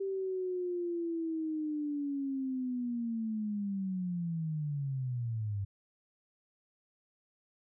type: linear sweep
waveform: sine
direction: down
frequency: 392 to 97 Hz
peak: -32 dBFS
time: 0-5.65 s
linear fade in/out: 10 ms
effects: none

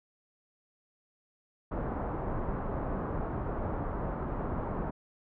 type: low-pass noise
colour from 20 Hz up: pink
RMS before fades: -34 dBFS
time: 1.71-4.91 s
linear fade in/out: 10 ms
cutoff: 1200 Hz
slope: 24 dB/octave
effects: none

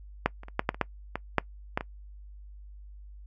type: clicks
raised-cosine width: 0.5 ms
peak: -7 / -29 / -29 / -9 / -9 / -25 / -9 / -15 / -6 / -11 / -19 dBFS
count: 11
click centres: 0.26 / 0.434 / 0.484 / 0.594 / 0.691 / 0.745 / 0.813 / 1.156 / 1.383 / 1.775 / 1.809 s
effects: noise-tail reverb RT60 0.1 s tail -22 dB re dry + added 50 Hz sine -44 dBFS peak until 3.26 s

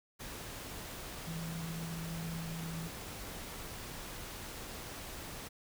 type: tone in noise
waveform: sine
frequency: 164.81 Hz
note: E3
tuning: in tune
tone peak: -39 dBFS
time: 1.26-2.89 s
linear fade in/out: 20 ms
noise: pink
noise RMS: -45 dBFS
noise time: 0.19-5.49 s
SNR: +3 dB
effects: none

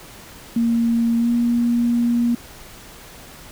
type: tone with pitch glide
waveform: sine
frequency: 232.2 to 237.4 Hz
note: A#3 to A#3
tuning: -7 to +32 cents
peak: -15 dBFS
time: 0.56-2.35 s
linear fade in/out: 5 ms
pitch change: +39 cents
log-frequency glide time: 1.18-1.3 s
effects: pink hiss -41 dBFS RMS until 3.51 s

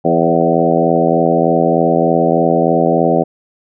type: harmonic tone with a mistuned harmonic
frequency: 83.3 Hz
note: E2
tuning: 19 cents sharp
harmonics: 2 / 3 / 4 / 5 / 6 / 7 / 8 / 9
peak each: -18 / -18 / -18 / -18 / -18 / -18 / -18 / -18 dBFS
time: 0.04-3.24 s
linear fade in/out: 20 ms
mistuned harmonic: 7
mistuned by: -17 cents
effects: none

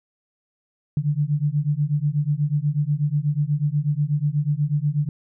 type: beating tone pair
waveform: sine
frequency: 143.3 / 151.5 Hz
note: D3 / D#3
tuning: -42 / -46 cents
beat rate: 8.2 Hz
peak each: -22 / -22 dBFS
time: 0.97-5.09 s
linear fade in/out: 2 ms
effects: none

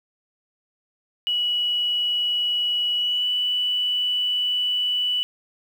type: tone with pitch glide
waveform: sine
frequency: 2930 to 2966 Hz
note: F#7 to F#7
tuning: -18 to +4 cents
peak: -20 dBFS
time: 1.27-5.23 s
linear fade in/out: 0 ms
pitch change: +22 cents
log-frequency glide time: 2.96-3.28 s
effects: 8-bit

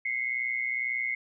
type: tone pair together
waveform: sine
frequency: 2056 / 2178 Hz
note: C7 / C#7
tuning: -31 / -31 cents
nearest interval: minor second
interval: 100 cents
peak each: -31 / -30 dBFS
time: 0.05-1.15 s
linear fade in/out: 5 ms
effects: none

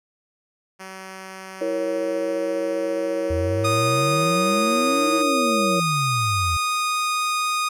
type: tone with pitch glide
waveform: 5% pulse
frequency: 189.7 to 182.29 Hz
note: F#3 to F#3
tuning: +43 to -26 cents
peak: -24 dBFS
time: 0.79-5.23 s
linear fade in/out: 20 ms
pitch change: -69 cents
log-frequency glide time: 4.48-4.76 s
type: chord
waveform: sine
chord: A# diminished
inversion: second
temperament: equal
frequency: 329.6 / 466.2 / 554.4 Hz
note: E4 / A#4 / C#5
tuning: 0 / 0 / 0 cents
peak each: -27 / -28 / -24 dBFS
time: 1.61-5.8 s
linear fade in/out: 5 ms
type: exponential two-way sweep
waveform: sine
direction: up then down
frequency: 80.1 to 322.9 to 80.1 Hz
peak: -23 dBFS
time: 3.3-6.57 s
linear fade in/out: 5 ms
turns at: 5.16 s
type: tone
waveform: sawtooth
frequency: 1237 Hz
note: D#6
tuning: 10 cents flat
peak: -17 dBFS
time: 3.64-7.69 s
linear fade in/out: 10 ms
effects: low-pass 12000 Hz 12 dB/octave

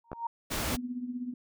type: tone with exponential growth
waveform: sine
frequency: 930 Hz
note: A#5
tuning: 4 cents flat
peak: -27 dBFS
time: 0.04-0.27 s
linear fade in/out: 5 ms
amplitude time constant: 50 ms
type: clicks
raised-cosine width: 1 ms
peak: -23 dBFS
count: 2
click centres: 0.117 / 0.131 s
type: noise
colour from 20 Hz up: pink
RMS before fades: -32 dBFS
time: 0.5-0.77 s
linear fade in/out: 20 ms
type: tone with tremolo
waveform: sine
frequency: 246.9 Hz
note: B3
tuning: in tune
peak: -30 dBFS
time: 0.71-1.34 s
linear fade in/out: 5 ms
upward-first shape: triangle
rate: 16 Hz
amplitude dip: 75%
effects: none

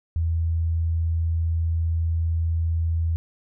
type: tone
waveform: sine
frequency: 82.41 Hz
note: E2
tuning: in tune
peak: -20 dBFS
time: 0.16-3.16 s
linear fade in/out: 0 ms
effects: none

